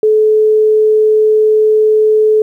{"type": "tone", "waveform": "sine", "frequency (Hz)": 431.2, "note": "A4", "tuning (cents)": -35, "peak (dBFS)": -6, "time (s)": [0.03, 2.42], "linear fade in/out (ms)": 2, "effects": ["8-bit"]}